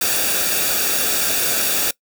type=noise with comb filter; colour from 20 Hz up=white; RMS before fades=-19 dBFS; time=0.01-1.91 s; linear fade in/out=5 ms; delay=0.97 ms; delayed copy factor=-0.6; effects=noise-tail reverb RT60 0.1 s tail -22 dB re dry